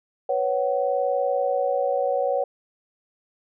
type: chord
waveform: sine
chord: B suspended second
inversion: none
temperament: equal with one note detuned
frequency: 493.9 / 554.4 / 750.3 Hz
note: B4 / C#5 / F#5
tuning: 0 / 0 / +24 cents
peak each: -26 / -23 / -26 dBFS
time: 0.29-2.44 s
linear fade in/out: 5 ms
effects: none